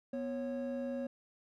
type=tone pair together; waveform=triangle; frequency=245.9 / 549 Hz; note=B3 / C#5; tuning=-7 / -17 cents; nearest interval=octave + major second; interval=1390 cents; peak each=-35 / -36 dBFS; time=0.13-1.07 s; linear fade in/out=5 ms; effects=tanh soft clip ceiling -28 dBFS